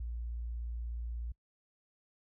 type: tone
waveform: sine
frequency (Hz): 58.3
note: A#1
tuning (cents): +1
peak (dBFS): -36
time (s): 0-1.32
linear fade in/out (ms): 5
effects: noise-tail reverb RT60 0.1 s tail -25 dB re dry